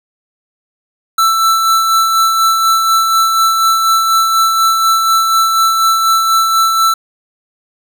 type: tone with tremolo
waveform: square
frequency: 1329 Hz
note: E6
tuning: 14 cents sharp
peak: -8 dBFS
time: 1.18-6.94 s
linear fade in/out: 5 ms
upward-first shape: sine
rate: 4.1 Hz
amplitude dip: 35%
effects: none